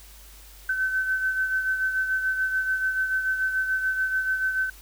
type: beating tone pair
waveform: sine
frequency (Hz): 1528 / 1534.9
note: G6 / G6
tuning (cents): -45 / -37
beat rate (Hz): 6.9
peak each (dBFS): -23 / -32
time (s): 0.69-4.7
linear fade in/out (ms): 5
effects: added 50 Hz sine -47 dBFS peak until 4.81 s + white hiss -50 dBFS RMS until 4.81 s